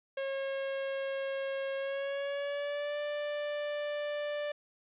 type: tone with pitch glide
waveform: 45% pulse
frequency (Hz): 543 to 588.7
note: C#5 to D5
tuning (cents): -36 to +4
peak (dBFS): -33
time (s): 0.17-4.52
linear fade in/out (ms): 5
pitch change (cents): +140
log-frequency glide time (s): 1.76-2.99
effects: resampled to 8000 Hz + 12-bit